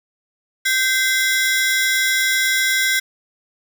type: ring-modulated tone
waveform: sawtooth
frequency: 1808 Hz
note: A6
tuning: 47 cents sharp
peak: -9 dBFS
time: 0.65-3 s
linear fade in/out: 10 ms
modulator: 251 Hz
effects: none